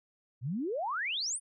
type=exponential sweep; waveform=sine; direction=up; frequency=110 to 10050 Hz; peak=-31 dBFS; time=0.41-1.4 s; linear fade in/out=50 ms; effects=none